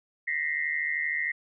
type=tone cluster; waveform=sine; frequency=1852 / 1945 / 2095 Hz; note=A#6 / B6 / C7; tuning=-12 / -27 / +2 cents; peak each=-31 dBFS; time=0.27-1.32 s; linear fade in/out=10 ms; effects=none